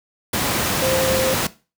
sine tone in noise, 524 Hz, C5, 2 cents sharp, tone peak -19 dBFS, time 0.82-1.34 s, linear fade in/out 5 ms, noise pink, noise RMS -20 dBFS, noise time 0.33-1.47 s, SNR -2 dB, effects noise-tail reverb RT60 0.3 s tail -17 dB re dry + high-pass 100 Hz 12 dB/octave

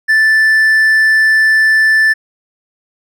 triangle tone, 1760 Hz, A6, in tune, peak -5 dBFS, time 0.08-2.14 s, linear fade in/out 20 ms, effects none

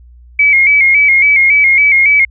sine tone with vibrato, 2217 Hz, C#7, in tune, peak -5 dBFS, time 0.39-2.25 s, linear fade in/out 5 ms, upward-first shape square, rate 3.6 Hz, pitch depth 57 cents each way, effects added 60 Hz sine -36 dBFS peak until 2.3 s

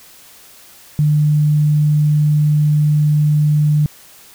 sine tone, 150 Hz, D3, 37 cents sharp, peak -10 dBFS, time 0.99-3.86 s, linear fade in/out 0 ms, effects white hiss -43 dBFS RMS until 4.34 s

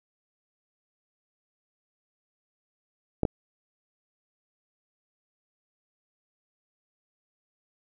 clicks, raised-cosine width 2 ms, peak -10 dBFS, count 2, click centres 3.233 / 3.252 s, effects none

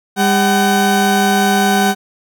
30% pulse tone pair together, 200.7 / 757.7 Hz, G3 / F#5, +41 / +41 cents, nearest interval octave + major seventh, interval 2300 cents, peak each -11 dBFS, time 0.16-1.95 s, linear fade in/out 50 ms, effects none

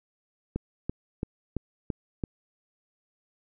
click train, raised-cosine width 3 ms, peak -16 dBFS, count 6, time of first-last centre 0.56-2.238 s, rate 2.98 Hz, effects none

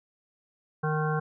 harmonic tone, 154.1 Hz, D#3, 16 cents flat, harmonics 1 / 3 / 5 / 7 / 9 / 10, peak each -27 / -32 / -34 / -35 / -37 / -37 dBFS, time 0.83-1.2 s, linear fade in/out 10 ms, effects none

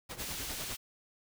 pink noise with tremolo, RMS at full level -40 dBFS, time 0.09-0.75 s, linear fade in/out 10 ms, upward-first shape triangle, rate 10 Hz, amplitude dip 80%
pink high-pass noise, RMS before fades -41 dBFS, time 0.18-0.77 s, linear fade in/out 20 ms, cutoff 2600 Hz, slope 12 dB/octave
effects none

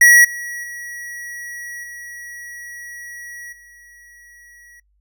square tone with level steps, 1921 Hz, B6, 48 cents flat, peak -7 / -27 / -30 / -33 / -44 dBFS, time 0.01-4.8 s, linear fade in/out 5 ms, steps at 0.24 / 0.63 / 1.83 / 3.52 s, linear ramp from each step 10 ms, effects noise-tail reverb RT60 0.1 s tail -25 dB re dry + added 50 Hz sine -59 dBFS peak until 5 s

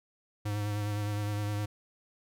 square tone with vibrato, 103.83 Hz, G#2, in tune, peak -31 dBFS, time 0.45-1.66 s, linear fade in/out 10 ms, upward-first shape sine, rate 9.7 Hz, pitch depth 24 cents each way, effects none

